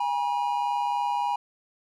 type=tone pair together; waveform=triangle; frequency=818 / 961.3 Hz; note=G#5 / B5; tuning=-26 / -47 cents; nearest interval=minor third; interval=279 cents; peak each=-25 dBFS; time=0-1.36 s; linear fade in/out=5 ms; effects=none